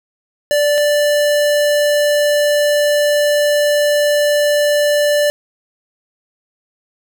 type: tone pair in turn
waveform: square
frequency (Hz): 585 / 587.4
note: D5 / D5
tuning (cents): -7 / 0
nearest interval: unison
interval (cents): 7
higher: second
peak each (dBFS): -12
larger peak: neither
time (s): 0.51-0.78 / 0.78-5.3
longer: second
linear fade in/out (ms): 0
effects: none